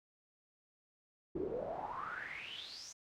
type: noise with band-pass filter sweep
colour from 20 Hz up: brown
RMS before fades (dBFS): -43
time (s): 1.35-2.93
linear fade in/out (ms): 10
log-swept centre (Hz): 340 to 6400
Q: 10
effects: none